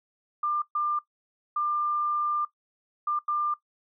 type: tone bursts at uneven times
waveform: sine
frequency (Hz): 1195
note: D6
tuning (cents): +30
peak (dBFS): -24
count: 5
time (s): 0.43-0.62 / 0.75-0.99 / 1.56-2.45 / 3.07-3.19 / 3.28-3.54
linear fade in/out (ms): 5
effects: noise-tail reverb RT60 0.1 s tail -18 dB re dry